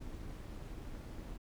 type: noise with amplitude modulation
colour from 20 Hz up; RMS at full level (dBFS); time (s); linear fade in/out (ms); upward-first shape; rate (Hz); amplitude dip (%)
brown; -43; 0-1.38; 20; sine; 279; 55
effects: none